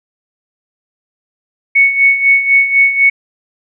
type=tone with tremolo; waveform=sine; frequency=2217 Hz; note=C#7; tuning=in tune; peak=-4 dBFS; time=1.75-3.1 s; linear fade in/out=10 ms; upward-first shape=sine; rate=4 Hz; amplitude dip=70%; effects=none